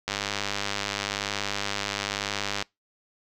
click train, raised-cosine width 0.2 ms, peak -10 dBFS, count 258, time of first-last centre 0.08-2.625 s, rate 101 Hz, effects noise-tail reverb RT60 0.2 s tail -25 dB re dry

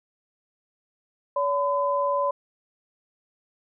sine tone pair together, 568.5 / 1012 Hz, C#5 / B5, +44 / +42 cents, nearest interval minor seventh, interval 998 cents, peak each -24 dBFS, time 1.36-2.31 s, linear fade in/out 5 ms, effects none

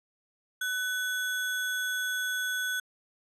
sine tone with sample-and-hold, 1500 Hz, F#6, 23 cents sharp, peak -28 dBFS, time 0.61-2.8 s, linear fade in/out 5 ms, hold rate 4900 Hz, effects resampled to 32000 Hz

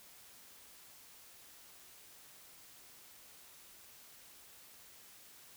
silence, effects white hiss -58 dBFS RMS until 5.56 s

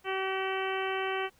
harmonic tone, 382.3 Hz, G4, 43 cents flat, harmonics 1 / 2 / 3 / 4 / 5 / 6 / 7 / 8, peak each -33 / -36 / -38 / -39 / -40 / -41 / -41 / -42 dBFS, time 0.04-1.3 s, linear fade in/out 50 ms, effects pink hiss -65 dBFS RMS until 1.39 s

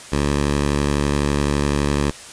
10% pulse tone, 71.9 Hz, D2, 36 cents flat, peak -9 dBFS, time 0.12-2.11 s, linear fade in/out 5 ms, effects white hiss -38 dBFS RMS until 2.32 s + resampled to 22050 Hz

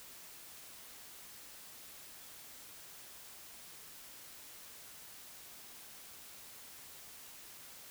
silence, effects white hiss -53 dBFS RMS until 7.9 s

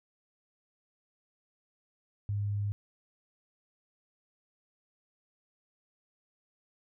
sine tone, 102.2 Hz, G#2, 27 cents flat, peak -29 dBFS, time 2.29-2.72 s, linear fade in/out 0 ms, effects none

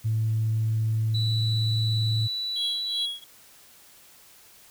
sine tone with pitch glide, 110.6 to 109.96 Hz, A2 to A2, +9 to -1 cents, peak -21 dBFS, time 0.04-2.28 s, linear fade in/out 20 ms, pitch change -10 cents, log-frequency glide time 1.44-1.99 s
sine tone, 3951 Hz, B7, in tune, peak -27 dBFS, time 1.14-3.06 s, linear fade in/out 10 ms
triangle tone with tremolo, 3322 Hz, G#7, in tune, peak -23 dBFS, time 2.56-3.24 s, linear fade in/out 2 ms, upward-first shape triangle, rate 2.7 Hz, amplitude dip 100%
effects tanh soft clip ceiling -17 dBFS + white hiss -53 dBFS RMS until 4.7 s

